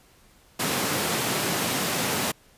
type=high-pass noise; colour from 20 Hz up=pink; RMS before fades=-26 dBFS; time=0.59-2.32 s; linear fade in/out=10 ms; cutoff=130 Hz; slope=24 dB/octave; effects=pink hiss -57 dBFS RMS until 2.57 s + resampled to 32000 Hz